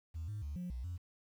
sine tone with pitch steps, 80.8 / 104.9 / 72.7 / 178.4 / 61.3 / 88 Hz, E2 / G#2 / D2 / F3 / B1 / F2, -34 / +18 / -17 / +37 / -12 / +14 cents, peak -37 dBFS, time 0.14-0.98 s, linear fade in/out 20 ms, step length 140 ms, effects tanh soft clip ceiling -36 dBFS + 11-bit

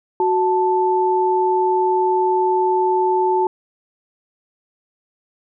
sine tone pair together, 370 / 880 Hz, F#4 / A5, 0 / 0 cents, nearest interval octave + minor third, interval 1500 cents, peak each -17 dBFS, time 0.2-3.47 s, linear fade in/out 2 ms, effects none

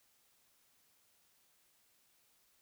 silence, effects white hiss -72 dBFS RMS until 2.61 s

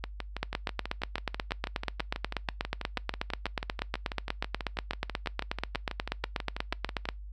two click trains, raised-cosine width 0.3 ms, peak -13 / -18 dBFS, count 56 / 44, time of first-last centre 0.43-7.089 / 0.04-7.055 s, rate 8.26 / 6.13 Hz, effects noise-tail reverb RT60 0.2 s tail -25 dB re dry + added 50 Hz sine -40 dBFS peak until 7.32 s

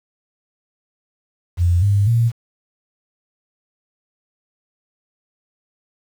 sine tone with pitch steps, 87.31 / 100.87 / 116.54 Hz, F2 / G2 / A#2, 0 / +50 / 0 cents, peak -12 dBFS, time 1.57-2.32 s, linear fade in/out 50 ms, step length 250 ms, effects 7-bit

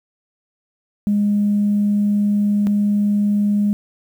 sine tone pair in turn, 205.7 / 205.7 Hz, G#3 / G#3, -16 / -16 cents, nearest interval unison, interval 0 cents, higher neither, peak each -13 dBFS, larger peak neither, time 1.07-2.67 / 2.67-3.73 s, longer first, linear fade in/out 0 ms, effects tanh soft clip ceiling -9 dBFS + 8-bit

